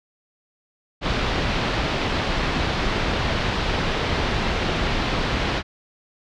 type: low-pass noise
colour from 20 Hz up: pink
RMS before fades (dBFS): -23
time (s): 1.01-5.63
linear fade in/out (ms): 50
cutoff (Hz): 4300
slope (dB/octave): 24
effects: none